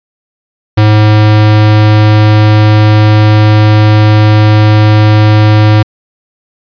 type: tone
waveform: square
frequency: 106.7 Hz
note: G#2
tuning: 47 cents sharp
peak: -3 dBFS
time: 0.77-5.83 s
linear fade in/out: 10 ms
effects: resampled to 11025 Hz